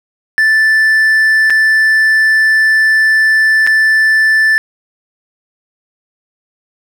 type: tone with dropouts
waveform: triangle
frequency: 1760 Hz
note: A6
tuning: in tune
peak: -5 dBFS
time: 0.38-4.58 s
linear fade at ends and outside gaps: 0 ms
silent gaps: 1.499-1.504 / 3.666-3.673 s
effects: none